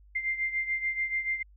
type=beating tone pair; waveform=sine; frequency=2093 / 2099.9 Hz; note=C7 / C7; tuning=0 / +6 cents; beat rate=6.9 Hz; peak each=-29 / -34 dBFS; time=0.15-1.43 s; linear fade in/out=10 ms; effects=added 50 Hz sine -53 dBFS peak until 1.56 s